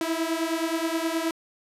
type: beating tone pair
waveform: sawtooth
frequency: 322.7 / 332.2 Hz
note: E4 / E4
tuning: -37 / +13 cents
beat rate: 9.5 Hz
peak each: -24 dBFS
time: 0.01-1.31 s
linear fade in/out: 2 ms
effects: resampled to 32000 Hz